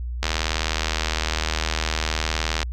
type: click train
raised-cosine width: 0.2 ms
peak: -5 dBFS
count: 192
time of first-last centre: 0.23-2.629 s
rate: 79.6 Hz
effects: added 60 Hz sine -26 dBFS peak until 2.72 s